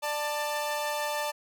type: tone pair together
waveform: sawtooth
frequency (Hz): 593 / 886.3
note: D5 / A5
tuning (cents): +17 / +12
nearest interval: perfect fifth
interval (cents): 695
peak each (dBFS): -28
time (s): 0.02-1.32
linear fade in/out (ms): 20
effects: none